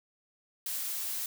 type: noise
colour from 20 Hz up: blue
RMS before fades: -35 dBFS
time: 0.66-1.26 s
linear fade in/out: 2 ms
effects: none